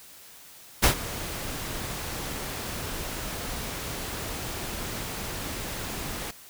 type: noise with ADSR envelope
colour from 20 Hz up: pink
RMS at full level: -17 dBFS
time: 0.82-6.31 s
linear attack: 22 ms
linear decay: 100 ms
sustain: -17 dB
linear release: 5 ms
effects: white hiss -49 dBFS RMS until 6.49 s